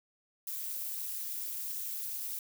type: noise with amplitude modulation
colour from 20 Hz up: violet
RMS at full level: -34 dBFS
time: 0.47-2.39 s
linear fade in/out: 2 ms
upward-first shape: sine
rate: 218 Hz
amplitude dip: 95%
effects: none